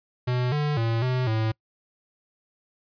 square tone with pitch steps, 124.7 / 148.3 / 114.4 / 127.4 / 110.5 Hz, B2 / D3 / A#2 / C3 / A2, +17 / +17 / -32 / -46 / +8 cents, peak -23 dBFS, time 0.27-1.52 s, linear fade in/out 10 ms, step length 250 ms, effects noise-tail reverb RT60 0.1 s tail -26 dB re dry + resampled to 11025 Hz

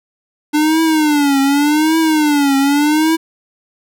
square tone with vibrato, 297.4 Hz, D4, 22 cents sharp, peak -11 dBFS, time 0.53-3.17 s, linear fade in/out 20 ms, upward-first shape triangle, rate 0.86 Hz, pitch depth 160 cents each way, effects none

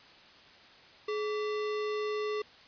sine tone with sample-and-hold, 423.4 Hz, G#4, 33 cents sharp, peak -30 dBFS, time 1.08-2.42 s, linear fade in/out 5 ms, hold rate 1575 Hz, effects white hiss -55 dBFS RMS until 2.67 s + resampled to 11025 Hz

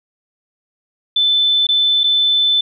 sine tone with dropouts, 3520 Hz, A7, in tune, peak -11 dBFS, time 1.16-2.61 s, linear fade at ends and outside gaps 5 ms, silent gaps 1.669-1.688 / 2.035-2.04 s, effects none

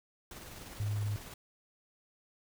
pink noise with tremolo, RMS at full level -47 dBFS, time 0.31-1.34 s, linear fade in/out 2 ms, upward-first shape square, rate 20 Hz, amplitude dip 30%
sine tone, 103.83 Hz, G#2, in tune, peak -31 dBFS, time 0.8-1.16 s, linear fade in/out 0 ms
effects none

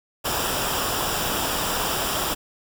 pink noise with comb filter, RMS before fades -25 dBFS, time 0.24-2.35 s, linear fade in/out 20 ms, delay 0.47 ms, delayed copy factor -0.6, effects none

